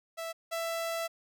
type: tone pair in turn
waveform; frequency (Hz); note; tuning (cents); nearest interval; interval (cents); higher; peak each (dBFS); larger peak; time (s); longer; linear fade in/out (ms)
sawtooth; 659.3 / 663.9; E5 / E5; 0 / +12; unison; 12; second; -32 / -28; second; 0.17-0.33 / 0.51-1.08; second; 20
effects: none